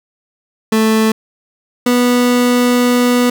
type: tone pair in turn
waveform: 30% pulse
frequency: 220 / 245.4 Hz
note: A3 / B3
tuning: 0 / -11 cents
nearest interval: major second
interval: 189 cents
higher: second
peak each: -7 dBFS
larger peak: neither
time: 0.72-1.12 / 1.86-3.3 s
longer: second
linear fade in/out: 5 ms
effects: none